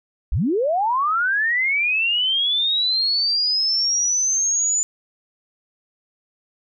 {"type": "linear sweep", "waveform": "sine", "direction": "up", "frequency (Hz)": [36.71, 7040], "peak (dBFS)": -17, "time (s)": [0.32, 4.83], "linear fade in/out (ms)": 0, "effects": []}